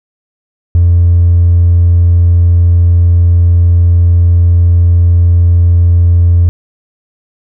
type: tone with hard clipping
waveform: sine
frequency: 86.6 Hz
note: F2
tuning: 14 cents flat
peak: -4 dBFS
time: 0.75-6.49 s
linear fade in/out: 0 ms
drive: 1 dB
effects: none